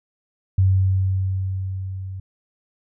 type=tone with level ramp; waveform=sine; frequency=94.9 Hz; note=F#2; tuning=44 cents sharp; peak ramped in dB=-12 to -29 dBFS; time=0.58-2.2 s; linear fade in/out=5 ms; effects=none